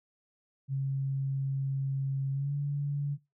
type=tone with pitch glide; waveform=sine; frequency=136.1 to 143.2 Hz; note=C#3 to D3; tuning=-31 to -43 cents; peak=-28 dBFS; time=0.68-3.18 s; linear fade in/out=50 ms; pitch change=+88 cents; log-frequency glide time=2.32-2.54 s; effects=noise-tail reverb RT60 0.2 s tail -19 dB re dry